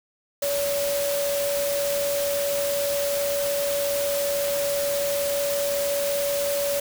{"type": "tone in noise", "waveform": "sine", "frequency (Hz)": 568, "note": "C#5", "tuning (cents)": 42, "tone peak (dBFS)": -23, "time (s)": [0.42, 6.8], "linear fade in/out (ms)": 5, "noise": "white", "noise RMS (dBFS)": -30, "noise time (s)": [0.42, 6.8], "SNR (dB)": 4, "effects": []}